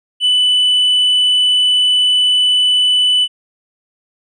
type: tone with tanh clipping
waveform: sine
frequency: 2988 Hz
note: F#7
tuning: 16 cents sharp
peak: -10 dBFS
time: 0.2-3.28 s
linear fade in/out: 50 ms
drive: 2 dB
effects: resampled to 22050 Hz